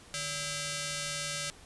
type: ring-modulated tone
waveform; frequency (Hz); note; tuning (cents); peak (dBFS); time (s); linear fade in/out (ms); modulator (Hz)
5% pulse; 726; F#5; -33; -19; 0.14-1.5; 0; 878
effects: pink hiss -54 dBFS RMS until 1.65 s + resampled to 24000 Hz